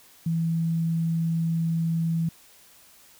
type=tone; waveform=sine; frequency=164.81 Hz; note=E3; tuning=in tune; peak=-22 dBFS; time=0.26-2.29 s; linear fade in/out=5 ms; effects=white hiss -54 dBFS RMS until 3.19 s